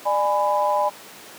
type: chord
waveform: sine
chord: G# diminished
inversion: second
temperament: just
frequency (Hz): 598 / 830.6 / 996.7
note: D5 / G#5 / B5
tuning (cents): +31 / 0 / +16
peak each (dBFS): -22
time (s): 0.05-0.9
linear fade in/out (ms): 20
effects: pink hiss -41 dBFS RMS until 1.38 s + high-pass 300 Hz 12 dB/octave